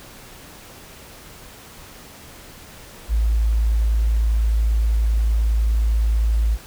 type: tone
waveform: sine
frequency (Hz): 55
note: A1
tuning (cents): 0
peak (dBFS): -15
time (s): 3.08-6.58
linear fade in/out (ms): 50
effects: pink hiss -42 dBFS RMS until 6.66 s